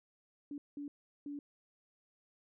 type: tone bursts at uneven times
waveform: sine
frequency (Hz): 288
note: D4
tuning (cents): -34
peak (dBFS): -40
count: 3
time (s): 0.51-0.58 / 0.77-0.88 / 1.26-1.39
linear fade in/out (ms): 2
effects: none